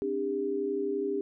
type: tone cluster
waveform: sine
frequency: 265.6 / 297.4 / 400.4 Hz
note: C4 / D4 / G4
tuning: +26 / +22 / +37 cents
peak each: -37 / -35 / -29 dBFS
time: 0.02-1.21 s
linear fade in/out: 0 ms
effects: none

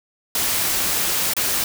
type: noise with dropouts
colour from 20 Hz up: white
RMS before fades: -21 dBFS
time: 0.35-1.64 s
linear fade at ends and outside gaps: 2 ms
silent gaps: 1.336-1.366 s
effects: none

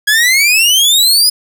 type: exponential sweep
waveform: sawtooth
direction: up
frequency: 1650 to 5070 Hz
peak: -4 dBFS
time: 0.07-1.3 s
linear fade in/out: 10 ms
effects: none

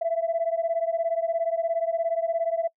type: beating tone pair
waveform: sine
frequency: 659.3 / 676.3 Hz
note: E5 / E5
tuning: 0 / +44 cents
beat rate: 17 Hz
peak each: -24 / -26 dBFS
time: 0.01-2.68 s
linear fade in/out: 10 ms
effects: noise-tail reverb RT60 0.1 s tail -26 dB re dry + tanh soft clip ceiling -17 dBFS

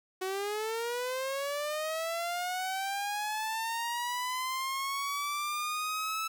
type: linear sweep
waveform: sawtooth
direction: up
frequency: 370 to 1314 Hz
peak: -28 dBFS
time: 0.21-6.28 s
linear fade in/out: 10 ms
effects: 10-bit

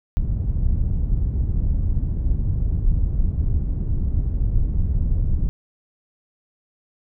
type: low-pass noise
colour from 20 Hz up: pink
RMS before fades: -20 dBFS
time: 0.17-5.49 s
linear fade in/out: 0 ms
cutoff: 100 Hz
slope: 12 dB/octave
effects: none

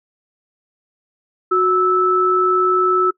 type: tone pair together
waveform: sine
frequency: 367.7 / 1310.3 Hz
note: F#4 / E6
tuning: -11 / -11 cents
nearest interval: octave + minor seventh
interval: 2200 cents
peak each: -16 / -14 dBFS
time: 1.51-3.11 s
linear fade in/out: 10 ms
effects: noise-tail reverb RT60 0.1 s tail -22 dB re dry

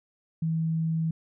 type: tone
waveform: sine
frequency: 161.9 Hz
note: E3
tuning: 31 cents flat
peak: -24 dBFS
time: 0.42-1.11 s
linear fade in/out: 5 ms
effects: none

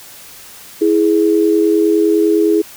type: tone pair together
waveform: sine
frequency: 327.7 / 417.5 Hz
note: E4 / G#4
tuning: -10 / +9 cents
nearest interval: major third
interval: 419 cents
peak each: -12 dBFS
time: 0.81-2.62 s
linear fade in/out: 10 ms
effects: white hiss -37 dBFS RMS until 2.76 s

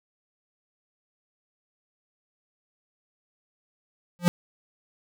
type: tone with exponential growth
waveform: square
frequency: 175.5 Hz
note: F3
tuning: 9 cents sharp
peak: -13 dBFS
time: 4.19-4.28 s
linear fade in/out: 0 ms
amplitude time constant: 18 ms
effects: none

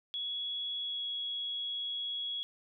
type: tone with pitch glide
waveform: sine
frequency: 3360 to 3339 Hz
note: G#7 to G#7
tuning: +19 to +9 cents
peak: -34 dBFS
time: 0.14-2.43 s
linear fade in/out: 0 ms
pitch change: -10 cents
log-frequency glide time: 0.8-1.05 s
effects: none

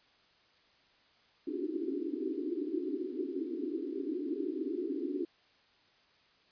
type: band-pass noise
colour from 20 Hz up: pink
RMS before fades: -36 dBFS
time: 1.47-5.25 s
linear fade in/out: 5 ms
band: 270 to 400 Hz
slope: 96 dB/octave
effects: white hiss -66 dBFS RMS until 6.51 s + resampled to 11025 Hz

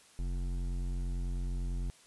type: tone with hard clipping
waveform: triangle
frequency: 44.54 Hz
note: F1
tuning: 35 cents sharp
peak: -34 dBFS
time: 0.19-1.9 s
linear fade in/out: 0 ms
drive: 16 dB
effects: white hiss -60 dBFS RMS until 2.06 s + resampled to 24000 Hz

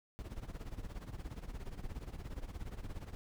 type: noise with tremolo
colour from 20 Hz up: brown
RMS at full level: -41 dBFS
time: 0.19-3.15 s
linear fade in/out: 0 ms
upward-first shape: sine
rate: 17 Hz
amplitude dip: 80%
effects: none

